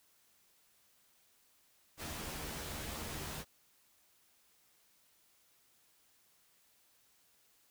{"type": "noise with comb filter", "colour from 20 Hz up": "pink", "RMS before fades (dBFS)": -43, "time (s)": [1.97, 3.45], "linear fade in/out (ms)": 50, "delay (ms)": 13, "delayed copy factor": 0.5, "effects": ["white hiss -70 dBFS RMS until 7.7 s"]}